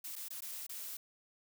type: noise with dropouts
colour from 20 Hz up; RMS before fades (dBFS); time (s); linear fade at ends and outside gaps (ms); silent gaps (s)
blue; -44; 0.04-0.97; 5; 0.156-0.162 / 0.285-0.304 / 0.407-0.42 / 0.667-0.693
effects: none